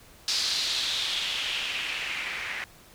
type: noise with low-pass filter sweep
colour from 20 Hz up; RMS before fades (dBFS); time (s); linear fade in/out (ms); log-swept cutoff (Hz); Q
blue; -30; 0.28-2.64; 0; 4700 to 2000; 3.2
effects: pink hiss -53 dBFS RMS until 2.94 s